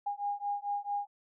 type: beating tone pair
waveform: sine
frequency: 812 / 816.5 Hz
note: G#5 / G#5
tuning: -39 / -30 cents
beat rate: 4.5 Hz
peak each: -35 / -35 dBFS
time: 0.06-1.07 s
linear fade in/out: 10 ms
effects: none